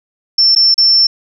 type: tone with dropouts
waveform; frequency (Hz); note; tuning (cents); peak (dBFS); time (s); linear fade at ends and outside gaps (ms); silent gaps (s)
sine; 5380; E8; +34; -6; 0.38-1.07; 5; 0.551-0.561 / 0.743-0.779
effects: none